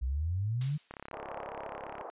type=exponential sweep; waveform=sine; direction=up; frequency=60 to 155.3 Hz; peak=-29 dBFS; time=0.01-0.78 s; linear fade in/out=20 ms
type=noise with exponential decay; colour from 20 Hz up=blue; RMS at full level=-36 dBFS; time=0.61-1.07 s; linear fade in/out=2 ms; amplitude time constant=100 ms
type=click train; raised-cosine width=0.5 ms; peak=-27 dBFS; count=39; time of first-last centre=0.91-2.011 s; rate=34.5 Hz
type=band-pass noise; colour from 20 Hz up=pink; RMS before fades=-43 dBFS; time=1.13-2.1 s; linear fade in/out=0 ms; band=510 to 980 Hz; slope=24 dB/octave
effects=resampled to 8000 Hz